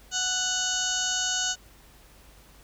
harmonic tone, 740 Hz, F#5, in tune, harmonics 1 / 2 / 4 / 5 / 6 / 7 / 8 / 9 / 10, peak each -38 / -32 / -31 / -37 / -35 / -40 / -35 / -30 / -37 dBFS, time 0.11-1.56 s, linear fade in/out 50 ms, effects added 50 Hz sine -55 dBFS peak until 2.63 s + pink hiss -55 dBFS RMS until 2.63 s

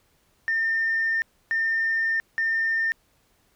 sine tone bursts at uneven times, 1808 Hz, A6, 47 cents sharp, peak -20 dBFS, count 3, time 0.48-1.22 / 1.51-2.2 / 2.38-2.92 s, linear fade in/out 0 ms, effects tanh soft clip ceiling -17 dBFS + pink hiss -65 dBFS RMS until 3.55 s

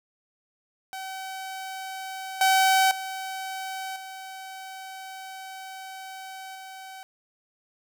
sawtooth tone with level steps, 763 Hz, G5, 47 cents flat, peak -30 / -14 / -28 / -34 / -36 dBFS, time 0.93-7.03 s, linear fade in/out 0 ms, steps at 2.41 / 2.91 / 3.96 / 6.55 s, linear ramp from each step 2 ms, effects none

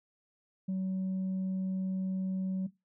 sine tone, 188.5 Hz, F#3, 32 cents sharp, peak -28 dBFS, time 0.68-2.67 s, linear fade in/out 10 ms, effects noise-tail reverb RT60 0.2 s tail -18 dB re dry + tanh soft clip ceiling -29 dBFS

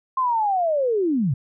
sine linear sweep, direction down, 1064 to 116.54 Hz, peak -18 dBFS, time 0.17-1.34 s, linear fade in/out 5 ms, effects none

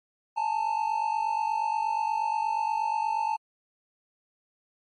triangle tone pair together, 850 / 898.4 Hz, G#5 / A5, +40 / +36 cents, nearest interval minor second, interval 96 cents, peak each -27 / -25 dBFS, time 0.36-3.37 s, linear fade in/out 20 ms, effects MP3 48 kbps

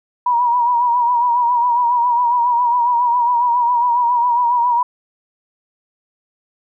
sine tone with vibrato, 963 Hz, B5, 44 cents flat, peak -12 dBFS, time 0.26-4.83 s, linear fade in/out 5 ms, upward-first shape sine, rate 7.3 Hz, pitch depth 53 cents each way, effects none

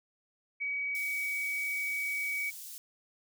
sine tone, 2267 Hz, C#7, 38 cents sharp, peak -31 dBFS, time 0.6-2.51 s, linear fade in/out 20 ms
white high-pass noise, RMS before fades -45 dBFS, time 0.95-2.78 s, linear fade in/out 0 ms, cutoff 5100 Hz, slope 12 dB/octave
effects none

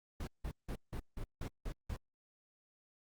brown noise bursts, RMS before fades -40 dBFS, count 8, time 0.2-1.966 s, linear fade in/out 5 ms, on 72 ms, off 170 ms, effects Opus 48 kbps

